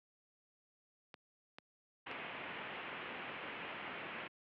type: clicks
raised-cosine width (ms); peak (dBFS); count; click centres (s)
0.3; -33; 3; 1.142 / 1.585 / 2.114
type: low-pass noise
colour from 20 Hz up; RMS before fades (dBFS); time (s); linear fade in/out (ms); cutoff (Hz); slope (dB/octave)
white; -46; 2.06-4.28; 10; 2900; 48
effects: high-pass 150 Hz 12 dB/octave